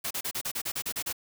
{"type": "noise bursts", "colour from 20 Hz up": "white", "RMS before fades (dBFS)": -32, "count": 11, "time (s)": [0.04, 1.128], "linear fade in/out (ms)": 10, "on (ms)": 68, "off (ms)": 34, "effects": []}